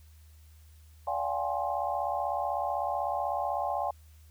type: tone cluster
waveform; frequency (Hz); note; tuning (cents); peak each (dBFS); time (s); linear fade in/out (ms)
sine; 578 / 698 / 774 / 834 / 1055; D5 / F5 / G5 / G#5 / C6; -28 / -1 / -22 / +7 / +14; -36 / -34 / -34 / -34 / -37; 1.07-3.91; 5
effects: added 77 Hz sine -52 dBFS peak until 4.3 s + white hiss -65 dBFS RMS until 4.3 s